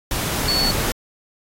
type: tone in noise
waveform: sine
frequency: 4435 Hz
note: C#8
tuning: in tune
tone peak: -18 dBFS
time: 0.48-0.71 s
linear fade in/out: 2 ms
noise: pink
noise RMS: -23 dBFS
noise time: 0.11-0.92 s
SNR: +2 dB
effects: AAC 48 kbps